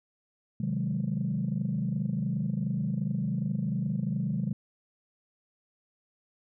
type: chord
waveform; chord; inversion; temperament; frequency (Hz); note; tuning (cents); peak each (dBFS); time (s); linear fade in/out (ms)
sine; Ab dominant seventh; first; equal; 130.81 / 155.56 / 185 / 207.7; C3 / Eb3 / Gb3 / Ab3; 0 / 0 / 0 / 0; -32; 0.6-4.53; 5
effects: tanh soft clip ceiling -20 dBFS